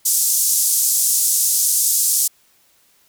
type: band-pass noise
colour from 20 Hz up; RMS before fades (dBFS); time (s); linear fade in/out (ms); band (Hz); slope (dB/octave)
pink; -17; 0.05-2.28; 10; 6400 to 14000; 24
effects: white hiss -57 dBFS RMS until 3.08 s